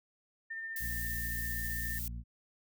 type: tone with tremolo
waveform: sine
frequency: 1805 Hz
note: A6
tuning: 44 cents sharp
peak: -37 dBFS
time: 0.5-1.99 s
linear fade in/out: 10 ms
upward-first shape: sine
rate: 15 Hz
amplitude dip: 25%
type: noise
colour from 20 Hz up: violet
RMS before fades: -40 dBFS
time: 0.76-2.08 s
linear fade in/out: 2 ms
type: harmonic tone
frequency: 58.27 Hz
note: A#1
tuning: in tune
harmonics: 1 / 2 / 3 / 4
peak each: -39 / -46 / -51 / -53 dBFS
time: 0.79-2.24 s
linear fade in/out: 50 ms
effects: none